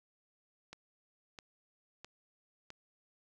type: click train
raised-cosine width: 0.2 ms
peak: -30 dBFS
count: 4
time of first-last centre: 0.73-2.704 s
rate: 1.52 Hz
effects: none